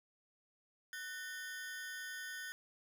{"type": "ring-modulated tone", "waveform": "40% pulse", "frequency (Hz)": 1656, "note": "G#6", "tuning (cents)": -5, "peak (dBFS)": -39, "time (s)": [0.93, 2.52], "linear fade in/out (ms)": 0, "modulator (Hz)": 165, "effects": []}